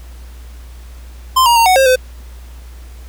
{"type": "tone with pitch steps", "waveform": "square", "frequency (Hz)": [1040, 945, 921, 742, 534, 511], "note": ["C6", "A#5", "A#5", "F#5", "C5", "C5"], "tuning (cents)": [-11, 23, -21, 5, 35, -41], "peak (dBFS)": -8, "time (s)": [1.36, 1.96], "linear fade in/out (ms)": 10, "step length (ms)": 100, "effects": ["added 60 Hz sine -31 dBFS peak until 3.08 s", "pink hiss -45 dBFS RMS until 3.08 s"]}